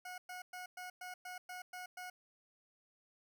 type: tone bursts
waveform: 20% pulse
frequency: 728 Hz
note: F#5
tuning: 28 cents flat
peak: -40 dBFS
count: 9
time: 0.05-2.1 s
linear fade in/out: 5 ms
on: 130 ms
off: 110 ms
effects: none